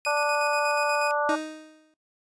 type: tone with tremolo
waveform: sawtooth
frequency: 2489 Hz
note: D#7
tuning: in tune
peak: -25 dBFS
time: 0.05-1.11 s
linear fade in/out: 0 ms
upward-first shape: square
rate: 8.3 Hz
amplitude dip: 40%
type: harmonic tone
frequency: 293.7 Hz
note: D4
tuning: in tune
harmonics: 2 / 3 / 4 / 5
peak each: -26 / -28 / -29 / -30 dBFS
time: 0.06-1.36 s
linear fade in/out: 10 ms
type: tone with exponential decay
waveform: 30% pulse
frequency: 311.1 Hz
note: D#4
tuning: in tune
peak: -21 dBFS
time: 1.29-1.94 s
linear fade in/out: 1 ms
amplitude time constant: 140 ms
effects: noise-tail reverb RT60 0.1 s tail -18 dB re dry + resampled to 22050 Hz